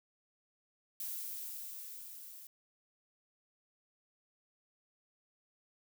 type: noise with level ramp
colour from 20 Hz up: violet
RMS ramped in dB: -40 to -52 dBFS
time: 1-2.47 s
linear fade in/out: 2 ms
effects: none